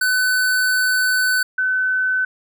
square / sine tone pair in turn, 1506 / 1514.7 Hz, F#6 / F#6, +30 / +40 cents, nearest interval unison, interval 10 cents, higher second, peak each -16 dBFS, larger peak neither, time 0.01-1.43 / 1.58-2.25 s, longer first, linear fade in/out 5 ms, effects none

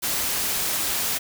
white noise, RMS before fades -25 dBFS, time 0.02-1.19 s, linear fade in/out 20 ms, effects none

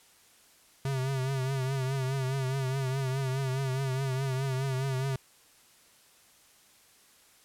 square tone with vibrato, 133.1 Hz, C3, 30 cents sharp, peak -29 dBFS, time 0.85-5.16 s, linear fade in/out 2 ms, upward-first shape triangle, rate 4.8 Hz, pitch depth 71 cents each way, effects white hiss -60 dBFS RMS until 7.44 s + low-pass 12000 Hz 12 dB/octave

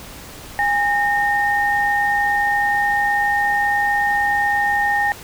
sine tone pair together, 818 / 1836.3 Hz, G#5 / A#6, -26 / -27 cents, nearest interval octave + major second, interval 1399 cents, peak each -18 / -18 dBFS, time 0.59-5.12 s, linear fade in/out 0 ms, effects pink hiss -37 dBFS RMS until 5.23 s

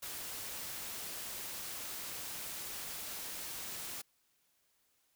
white noise, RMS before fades -43 dBFS, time 0.02-4.02 s, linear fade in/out 10 ms, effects white hiss -75 dBFS RMS until 5.15 s

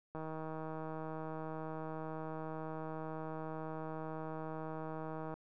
click train, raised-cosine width 1 ms, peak -30 dBFS, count 821, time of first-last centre 0.15-5.34 s, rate 158 Hz, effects none

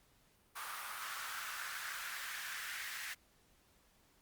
pink noise with high-pass filter sweep, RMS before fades -44 dBFS, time 0.55-3.15 s, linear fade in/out 20 ms, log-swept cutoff 1200 to 1800 Hz, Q 3, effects pink hiss -70 dBFS RMS until 4.21 s + Opus 48 kbps

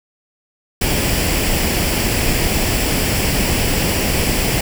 pink noise with comb filter, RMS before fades -17 dBFS, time 0.81-4.61 s, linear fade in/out 5 ms, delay 0.39 ms, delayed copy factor +0.5, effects none

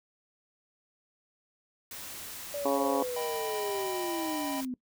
white noise, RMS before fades -42 dBFS, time 1.91-4.65 s, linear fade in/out 2 ms
sine linear sweep, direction down, 581 to 246.9 Hz, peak -32 dBFS, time 2.54-4.74 s, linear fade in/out 2 ms
harmonic tone, 139.3 Hz, C#3, 9 cents sharp, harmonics 2 / 3 / 4 / 5 / 6 / 7 / 8, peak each -31 / -33 / -34 / -35 / -36 / -36 / -37 dBFS, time 2.65-3.03 s, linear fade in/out 5 ms
square chord, Eb augmented, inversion none, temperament equal, 622.3 / 784 / 987.8 Hz, Eb5 / G5 / B5, 0 / 0 / 0 cents, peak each -40 dBFS, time 3.16-4.61 s, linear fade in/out 5 ms
effects noise-tail reverb RT60 0.1 s tail -20 dB re dry

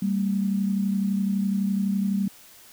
sine tone pair together, 196 / 227.9 Hz, G3 / A#3, 0 / -39 cents, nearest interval minor third, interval 261 cents, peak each -22 / -29 dBFS, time 0.02-2.28 s, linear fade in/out 5 ms, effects white hiss -50 dBFS RMS until 2.72 s

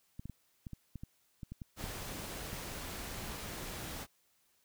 clicks, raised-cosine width 5 ms, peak -31 dBFS, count 12, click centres 0.195 / 0.256 / 0.297 / 0.668 / 0.733 / 0.957 / 1.035 / 1.432 / 1.52 / 1.618 / 1.841 / 2.531 s
pink noise, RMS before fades -43 dBFS, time 1.76-4.07 s, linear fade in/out 50 ms
effects white hiss -73 dBFS RMS until 4.64 s

